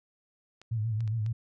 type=clicks; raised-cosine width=0.2 ms; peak=-33 dBFS; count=4; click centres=0.616 / 1.006 / 1.077 / 1.263 s
type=tone with vibrato; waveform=sine; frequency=110.6 Hz; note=A2; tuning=9 cents sharp; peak=-27 dBFS; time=0.71-1.33 s; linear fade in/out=10 ms; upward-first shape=sine; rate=7.3 Hz; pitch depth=81 cents each way
effects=none